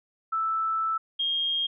sine tone pair in turn, 1318.5 / 3233 Hz, E6 / G#7, 0 / -47 cents, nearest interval octave + major third, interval 1553 cents, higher second, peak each -24 dBFS, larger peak neither, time 0.32-0.98 / 1.19-1.67 s, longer first, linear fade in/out 10 ms, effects none

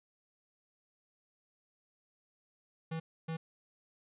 square tone bursts at uneven times, 162.1 Hz, E3, 29 cents flat, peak -36 dBFS, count 2, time 2.91-3 / 3.28-3.37 s, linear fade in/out 10 ms, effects resampled to 8000 Hz

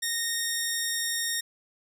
10% pulse tone, 1851 Hz, A#6, 13 cents flat, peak -18 dBFS, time 0.02-1.41 s, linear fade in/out 10 ms, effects none

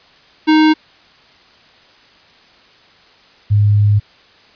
square / sine tone pair in turn, 311.1 / 103.49 Hz, D#4 / G#2, 0 / -6 cents, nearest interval octave + perfect fifth, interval 1906 cents, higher first, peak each -8 dBFS, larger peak neither, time 0.47-0.74 / 3.5-4 s, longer second, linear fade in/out 20 ms, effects white hiss -47 dBFS RMS until 4.55 s + resampled to 11025 Hz

